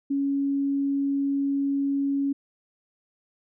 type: tone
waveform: sine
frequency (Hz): 278.3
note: C#4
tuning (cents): +7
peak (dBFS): -22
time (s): 0.1-2.33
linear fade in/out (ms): 10
effects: none